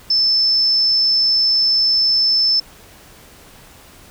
sine tone, 5274 Hz, E8, in tune, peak -12 dBFS, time 0.1-2.6 s, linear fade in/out 5 ms, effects pink hiss -44 dBFS RMS until 4.1 s

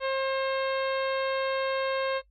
harmonic tone, 534 Hz, C5, 35 cents sharp, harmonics 1 / 2 / 3 / 4 / 5 / 6 / 7 / 8, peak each -27 / -33 / -37 / -39 / -41 / -43 / -44 / -45 dBFS, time 0-2.22 s, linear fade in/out 50 ms, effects noise-tail reverb RT60 0.1 s tail -19 dB re dry + added 50 Hz sine -60 dBFS peak until 2.3 s

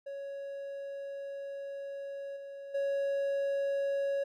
triangle tone with level steps, 556 Hz, C#5, 5 cents sharp, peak -36 / -40 / -27 dBFS, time 0.06-4.24 s, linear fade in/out 10 ms, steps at 2.36 / 2.74 s, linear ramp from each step 10 ms, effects none

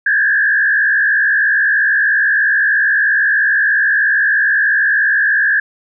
sine tone with frequency modulation, 1661.2 Hz, G#6, in tune, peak -10 dBFS, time 0.06-5.6 s, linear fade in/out 5 ms, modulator 63.1 Hz, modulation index 1.4, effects none

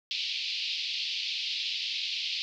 white band-pass noise, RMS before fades -33 dBFS, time 0.11-2.42 s, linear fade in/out 0 ms, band 2500 to 4700 Hz, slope 48 dB/octave, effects none

